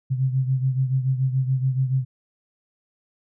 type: beating tone pair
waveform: sine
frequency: 130 / 137 Hz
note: C3 / C#3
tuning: -11 / -20 cents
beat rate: 7 Hz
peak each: -20 / -26 dBFS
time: 0.1-2.05 s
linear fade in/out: 20 ms
effects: none